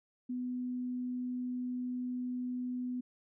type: tone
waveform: sine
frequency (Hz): 249.3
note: B3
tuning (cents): +16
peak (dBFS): -34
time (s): 0.29-3.01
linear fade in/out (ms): 10
effects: none